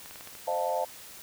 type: clicks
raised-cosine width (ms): 0.3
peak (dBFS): -29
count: 6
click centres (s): 0.059 / 0.11 / 0.158 / 0.209 / 0.274 / 0.352
type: chord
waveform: sine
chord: F dominant seventh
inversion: second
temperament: equal with one note detuned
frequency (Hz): 523.3 / 613.7 / 698.5 / 880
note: C5 / Eb5 / F5 / A5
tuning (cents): 0 / -24 / 0 / 0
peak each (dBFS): -32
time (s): 0.47-0.85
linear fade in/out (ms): 10
effects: white hiss -47 dBFS RMS until 1.22 s